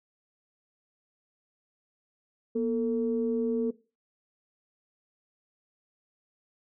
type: tone pair together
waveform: sine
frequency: 239.5 / 450 Hz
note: A#3 / A4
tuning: +47 / +39 cents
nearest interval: major seventh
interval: 1092 cents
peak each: -28 / -26 dBFS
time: 2.55-3.71 s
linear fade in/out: 10 ms
effects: noise-tail reverb RT60 0.3 s tail -17 dB re dry + tanh soft clip ceiling -17 dBFS